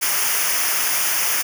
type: noise with comb filter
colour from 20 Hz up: white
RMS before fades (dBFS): -20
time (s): 0.01-1.43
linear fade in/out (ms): 20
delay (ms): 0.25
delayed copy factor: -0.75
effects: none